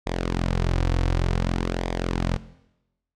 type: tone with flanger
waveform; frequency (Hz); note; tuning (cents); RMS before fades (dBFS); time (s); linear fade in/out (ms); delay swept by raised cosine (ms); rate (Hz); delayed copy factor
sawtooth; 43.65; F1; 0; -24; 0.06-2.37; 10; 0.7 to 5; 0.55; -0.6
effects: noise-tail reverb RT60 0.9 s tail -17 dB re dry + low-pass 6000 Hz 12 dB/octave